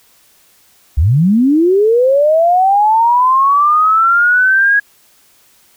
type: linear sweep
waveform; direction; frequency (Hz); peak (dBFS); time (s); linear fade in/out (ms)
sine; up; 61.74 to 1661.2; -7; 0.97-4.8; 10
effects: white hiss -50 dBFS RMS until 5.76 s